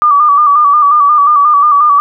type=tone with vibrato; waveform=sine; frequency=1174.7 Hz; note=D6; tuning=in tune; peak=-4 dBFS; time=0.02-2 s; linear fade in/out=0 ms; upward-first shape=square; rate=5.6 Hz; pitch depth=48 cents each way; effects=none